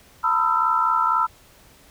sine tone cluster, 910 / 992 / 1280 / 1344 Hz, A#5 / B5 / D#6 / E6, -42 / +7 / +49 / +33 cents, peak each -25 / -23 / -25 / -20 dBFS, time 0.23-1.27 s, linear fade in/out 20 ms, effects pink hiss -52 dBFS RMS until 1.9 s

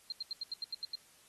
sine tone bursts, 4180 Hz, C8, 2 cents flat, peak -35 dBFS, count 9, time 0.1-0.954 s, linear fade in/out 2 ms, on 22 ms, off 82 ms, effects white hiss -63 dBFS RMS until 1.28 s + AAC 32 kbps

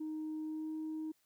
sine tone with pitch glide, 311.1 to 313.6 Hz, D#4 to D#4, 0 to +14 cents, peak -36 dBFS, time 0-1.12 s, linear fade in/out 10 ms, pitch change +14 cents, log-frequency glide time 0.44-0.71 s, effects tanh soft clip ceiling -35 dBFS + white hiss -75 dBFS RMS until 1.25 s

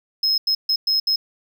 triangle tone bursts at uneven times, 5150 Hz, E8, 41 cents flat, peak -15 dBFS, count 5, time 0.23-0.38 / 0.47-0.55 / 0.69-0.76 / 0.87-1 / 1.07-1.16 s, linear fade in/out 5 ms, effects none

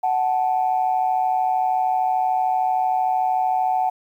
sine tone pair together, 743 / 876.2 Hz, F#5 / A5, +7 / -7 cents, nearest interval minor third, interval 286 cents, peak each -18 / -23 dBFS, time 0.03-3.9 s, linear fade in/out 10 ms, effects tanh soft clip ceiling -10 dBFS + 9-bit

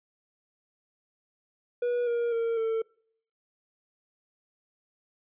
triangle tone with pitch steps, 484.8 / 472.4 / 460.2 / 448.4 Hz, B4 / A#4 / A#4 / A4, -32 / +23 / -22 / +33 cents, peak -23 dBFS, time 1.82-2.82 s, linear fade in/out 5 ms, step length 250 ms, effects noise-tail reverb RT60 0.6 s tail -25 dB re dry + resampled to 8000 Hz

